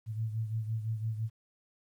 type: beating tone pair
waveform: sine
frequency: 110 / 115.9 Hz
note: A2 / A#2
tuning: 0 / -10 cents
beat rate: 5.9 Hz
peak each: -32 / -39 dBFS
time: 0.06-1.3 s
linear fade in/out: 50 ms
effects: 11-bit